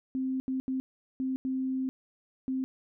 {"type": "tone bursts at uneven times", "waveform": "sine", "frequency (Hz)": 261.6, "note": "C4", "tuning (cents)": 0, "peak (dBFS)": -28, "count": 6, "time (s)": [[0.15, 0.4], [0.48, 0.6], [0.68, 0.8], [1.2, 1.36], [1.45, 1.89], [2.48, 2.64]], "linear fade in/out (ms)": 0, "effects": []}